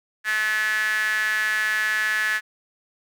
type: tone with high-pass filter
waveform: sawtooth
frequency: 215.2 Hz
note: A3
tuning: 38 cents flat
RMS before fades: -23 dBFS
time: 0.24-2.41 s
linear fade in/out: 50 ms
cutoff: 1700 Hz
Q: 9.3
effects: none